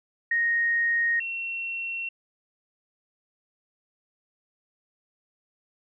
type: tone pair in turn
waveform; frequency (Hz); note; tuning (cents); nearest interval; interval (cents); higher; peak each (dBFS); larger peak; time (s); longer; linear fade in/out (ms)
sine; 1864.7 / 2720; A#6 / F7; 0 / -46; perfect fifth; 654; second; -21 / -29; first; 0.31-1.2 / 1.2-2.09; neither; 5
effects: none